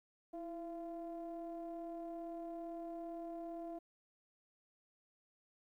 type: ring-modulated tone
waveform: triangle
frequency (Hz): 174.61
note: F3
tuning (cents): 0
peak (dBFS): -38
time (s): 0.33-3.79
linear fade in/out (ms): 10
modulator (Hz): 505
effects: 13-bit